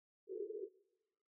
pink band-pass noise, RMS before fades -45 dBFS, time 0.27-0.69 s, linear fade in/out 50 ms, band 370 to 450 Hz, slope 96 dB/octave, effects noise-tail reverb RT60 1.0 s tail -22 dB re dry

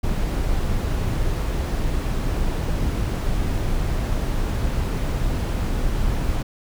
brown noise, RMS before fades -22 dBFS, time 0.03-6.43 s, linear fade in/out 10 ms, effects none

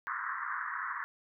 pink band-pass noise, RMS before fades -37 dBFS, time 0.07-1.04 s, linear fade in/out 0 ms, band 1000 to 1900 Hz, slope 96 dB/octave, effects none

